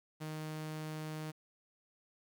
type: tone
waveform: sawtooth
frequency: 155.4 Hz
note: D#3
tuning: 2 cents flat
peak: -36 dBFS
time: 0.2-1.32 s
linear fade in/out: 20 ms
effects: 11-bit